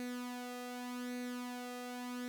sawtooth tone with flanger, 246.9 Hz, B3, in tune, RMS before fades -43 dBFS, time 0-2.28 s, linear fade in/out 0 ms, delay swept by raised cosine 0.47 to 1.57 ms, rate 0.85 Hz, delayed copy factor +0.6, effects none

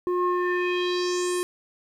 square tone with low-pass filter sweep, 357.8 Hz, F4, 42 cents sharp, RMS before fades -25 dBFS, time 0.07-1.43 s, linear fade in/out 0 ms, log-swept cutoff 760 to 11000 Hz, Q 3.4, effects 10-bit

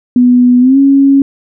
sine tone with pitch glide, 246.9 to 275.5 Hz, B3 to C#4, 0 to -11 cents, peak -3 dBFS, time 0.16-1.22 s, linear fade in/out 2 ms, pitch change +189 cents, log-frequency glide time 0.6-0.78 s, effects none

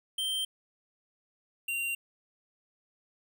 square tone pair in turn, 3136 / 2767 Hz, G7 / F7, 0 / -17 cents, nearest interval major second, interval 217 cents, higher first, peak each -30 / -31 dBFS, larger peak first, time 0.18-0.45 / 1.68-1.95 s, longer neither, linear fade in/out 5 ms, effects none

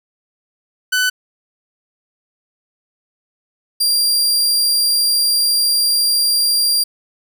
sawtooth tone pair in turn, 1500 / 4762 Hz, F#6 / D8, +23 / +23 cents, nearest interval octave + minor sixth, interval 2000 cents, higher second, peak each -10 dBFS, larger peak neither, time 0.92-1.1 / 3.8-6.84 s, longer second, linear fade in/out 10 ms, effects none

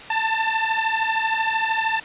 20% pulse beating tone pair, 884 / 897 Hz, A5 / A5, +8 / +33 cents, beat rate 13 Hz, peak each -18 dBFS, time 0.1-2 s, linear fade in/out 5 ms, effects white hiss -38 dBFS RMS until 2.04 s + resampled to 8000 Hz

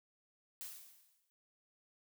blue noise with exponential decay, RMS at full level -44 dBFS, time 0.61-1.3 s, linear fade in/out 0 ms, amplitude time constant 150 ms, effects none

